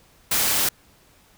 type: noise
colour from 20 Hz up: white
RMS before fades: -21 dBFS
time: 0.31-0.69 s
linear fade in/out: 5 ms
effects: pink hiss -56 dBFS RMS until 1.37 s